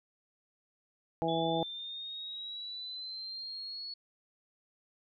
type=harmonic tone; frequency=164.6 Hz; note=E3; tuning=2 cents flat; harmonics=1 / 2 / 3 / 4 / 5; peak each=-37 / -35 / -35 / -35 / -34 dBFS; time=1.22-1.63 s; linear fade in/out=0 ms
type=linear sweep; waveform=sine; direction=up; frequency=3428 to 4394 Hz; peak=-39 dBFS; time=1.28-3.94 s; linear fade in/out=5 ms
effects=none